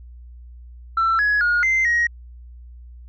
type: tone with pitch steps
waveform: sine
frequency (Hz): 1339 / 1679 / 1435 / 2078 / 1888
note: E6 / G#6 / F6 / C7 / A#6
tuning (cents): +27 / +18 / +47 / -12 / +22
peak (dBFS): -14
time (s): 0.97-2.07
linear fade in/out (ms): 5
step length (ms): 220
effects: tanh soft clip ceiling -13 dBFS + added 60 Hz sine -38 dBFS peak until 3.08 s